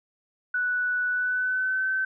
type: tone with pitch glide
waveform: sine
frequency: 1480 to 1535.7 Hz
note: F#6 to G6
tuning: 0 to -36 cents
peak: -23 dBFS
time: 0.54-2.05 s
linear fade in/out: 5 ms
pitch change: +64 cents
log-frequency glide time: 1.09-1.9 s
effects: none